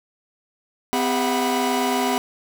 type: tone cluster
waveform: 45% pulse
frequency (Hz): 254.7 / 401.8 / 666 / 736 / 978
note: C4 / G4 / E5 / F#5 / B5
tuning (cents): -46 / +43 / +18 / -9 / -17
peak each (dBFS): -24 / -26 / -31 / -26 / -26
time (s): 0.93-2.18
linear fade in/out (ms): 0
effects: none